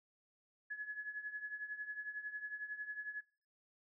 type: tone with tremolo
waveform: sine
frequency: 1697 Hz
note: G#6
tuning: 37 cents sharp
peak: -38 dBFS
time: 0.7-3.21 s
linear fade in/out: 10 ms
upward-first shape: triangle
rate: 11 Hz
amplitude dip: 85%
effects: noise-tail reverb RT60 0.5 s tail -25 dB re dry